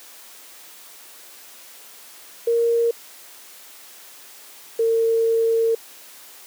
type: tone pair in turn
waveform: sine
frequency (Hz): 466.2 / 455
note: A#4 / A#4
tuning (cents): 0 / -42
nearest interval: unison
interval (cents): 42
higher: first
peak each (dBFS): -15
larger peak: neither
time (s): 2.47-2.91 / 4.79-5.75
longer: second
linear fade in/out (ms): 5
effects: white hiss -44 dBFS RMS until 6.46 s + high-pass 300 Hz 12 dB/octave